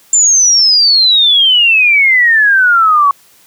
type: exponential sweep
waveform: sine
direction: down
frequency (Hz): 7270 to 1108.7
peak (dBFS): -5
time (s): 0.13-3.11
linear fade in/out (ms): 2
effects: white hiss -46 dBFS RMS until 3.46 s + high-pass 60 Hz 12 dB/octave